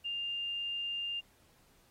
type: tone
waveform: sine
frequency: 2802 Hz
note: F7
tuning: 5 cents sharp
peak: -34 dBFS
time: 0.04-1.21 s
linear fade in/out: 20 ms
effects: pink hiss -67 dBFS RMS until 1.9 s + AAC 48 kbps